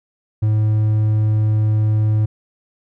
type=tone; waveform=triangle; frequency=107.6 Hz; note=A2; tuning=38 cents flat; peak=-11 dBFS; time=0.42-2.26 s; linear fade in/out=10 ms; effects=none